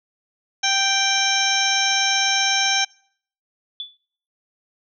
harmonic tone, 784 Hz, G5, in tune, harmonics 1 / 2 / 3 / 4 / 5 / 7 / 8, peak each -25 / -25 / -25 / -25 / -25 / -25 / -25 dBFS, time 0.63-2.85 s, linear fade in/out 10 ms
click train, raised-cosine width 0.5 ms, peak -30 dBFS, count 6, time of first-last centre 0.81-2.662 s, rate 2.7 Hz
sine tone with exponential decay, 3463 Hz, A7, 28 cents flat, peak -24 dBFS, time 3.8-3.97 s, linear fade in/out 1 ms, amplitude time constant 36 ms
effects noise-tail reverb RT60 0.6 s tail -26 dB re dry

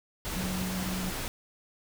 sine tone in noise, 185 Hz, F#3, in tune, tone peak -32 dBFS, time 0.36-1.1 s, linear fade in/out 0 ms, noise pink, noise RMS -35 dBFS, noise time 0.25-1.28 s, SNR 0 dB, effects none

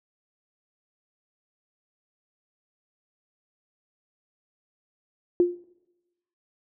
sine tone with exponential decay, 351.7 Hz, F4, 12 cents sharp, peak -13 dBFS, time 5.4-5.64 s, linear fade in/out 1 ms, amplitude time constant 52 ms, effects noise-tail reverb RT60 1.0 s tail -23 dB re dry

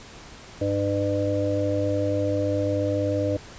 harmonic tone, 100.4 Hz, G2, 42 cents sharp, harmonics 1 / 3 / 5 / 6, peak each -27 / -27 / -27 / -27 dBFS, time 0.61-3.37 s, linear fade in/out 5 ms, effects pink hiss -44 dBFS RMS until 3.58 s + resampled to 16000 Hz

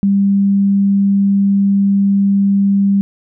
sine tone, 198.3 Hz, G3, 20 cents sharp, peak -9 dBFS, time 0.03-3.01 s, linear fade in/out 0 ms, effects none

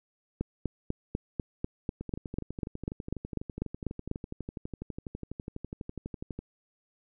two click trains, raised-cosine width 3 ms, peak -17 / -24 dBFS, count 16 / 54, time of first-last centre 0.41-4.114 / 2.01-6.39 s, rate 4.05 / 12.1 Hz, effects none

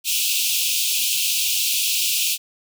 pink high-pass noise, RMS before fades -21 dBFS, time 0.04-2.38 s, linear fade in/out 50 ms, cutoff 2500 Hz, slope 96 dB/octave, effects none

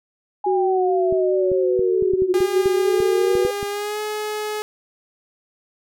sine linear two-way sweep, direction down then up, 830.6 to 349.2 to 495 Hz, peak -21 dBFS, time 0.44-3.51 s, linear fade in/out 5 ms, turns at 2.32 s
sine tone with vibrato, 372.6 Hz, F#4, 12 cents sharp, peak -17 dBFS, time 0.46-3.47 s, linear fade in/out 10 ms, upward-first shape square, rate 4.7 Hz, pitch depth 13 cents each way
clicks, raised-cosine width 3 ms, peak -18 dBFS, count 12, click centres 1.125 / 1.517 / 1.793 / 2.024 / 2.136 / 2.221 / 2.405 / 2.658 / 3.003 / 3.353 / 3.45 / 3.629 s
sawtooth tone with pitch glide, 405.3 to 424.2 Hz, G#4 to G#4, -42 to +37 cents, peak -20 dBFS, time 2.34-4.62 s, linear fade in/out 0 ms, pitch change +79 cents, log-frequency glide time 3.69-4 s
effects none

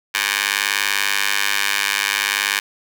15% pulse tone with high-pass filter, 100.5 Hz, G2, 44 cents sharp, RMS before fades -20 dBFS, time 0.14-2.6 s, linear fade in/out 10 ms, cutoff 1900 Hz, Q 1.5, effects none

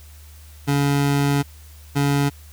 25% pulse tone pair in turn, 141.7 / 141.7 Hz, C#3 / C#3, +38 / +38 cents, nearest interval unison, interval 0 cents, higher neither, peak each -13 dBFS, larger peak neither, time 0.67-1.43 / 1.95-2.3 s, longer first, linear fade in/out 20 ms, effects added 75 Hz sine -41 dBFS peak until 2.52 s + white hiss -50 dBFS RMS until 2.52 s

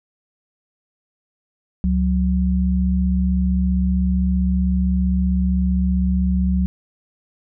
sine tone pair together, 69.3 / 184.8 Hz, C#2 / F#3, 0 / -2 cents, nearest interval octave + perfect fourth, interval 1698 cents, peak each -18 dBFS, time 1.84-6.66 s, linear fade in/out 0 ms, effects none

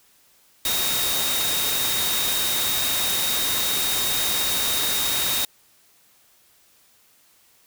sine tone in noise, 3729 Hz, A#7, in tune, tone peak -26 dBFS, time 0.65-5.45 s, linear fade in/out 2 ms, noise white, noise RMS -24 dBFS, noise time 0.65-5.45 s, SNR -5 dB, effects white hiss -58 dBFS RMS until 7.66 s

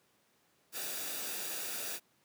white noise with comb filter, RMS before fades -39 dBFS, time 0.72-2 s, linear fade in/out 50 ms, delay 0.95 ms, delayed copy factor -0.5, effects pink hiss -71 dBFS RMS until 2.24 s + high-pass 150 Hz 12 dB/octave

